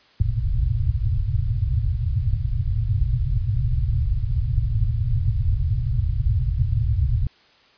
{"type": "low-pass noise", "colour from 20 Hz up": "white", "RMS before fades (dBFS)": -21, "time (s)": [0.2, 7.27], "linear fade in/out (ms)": 2, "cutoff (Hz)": 130, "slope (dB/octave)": 96, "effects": ["white hiss -55 dBFS RMS until 7.77 s", "resampled to 11025 Hz"]}